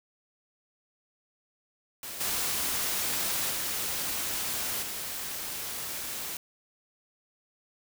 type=noise with level steps; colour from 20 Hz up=white; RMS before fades=-39 / -30 / -32 / -36 dBFS; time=2.03-6.37 s; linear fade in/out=2 ms; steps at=2.2 / 3.5 / 4.82 s; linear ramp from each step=10 ms; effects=none